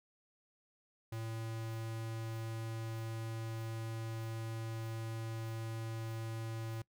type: tone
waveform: square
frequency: 112.7 Hz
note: A2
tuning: 42 cents sharp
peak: -40 dBFS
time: 1.12-6.82 s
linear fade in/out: 5 ms
effects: noise-tail reverb RT60 0.1 s tail -22 dB re dry